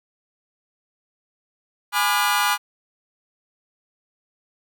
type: chord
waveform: sawtooth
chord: G# diminished seventh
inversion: none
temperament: just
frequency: 830.6 / 996.7 / 1196.1 / 1435.3 Hz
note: G#5 / B5 / D6 / F6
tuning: 0 / +16 / +31 / +47 cents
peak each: -20 dBFS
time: 1.92-2.58 s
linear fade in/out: 50 ms
effects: none